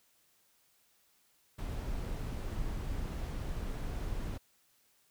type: noise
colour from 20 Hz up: brown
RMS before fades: -37 dBFS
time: 1.58-4.38 s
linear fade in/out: 10 ms
effects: white hiss -70 dBFS RMS until 5.1 s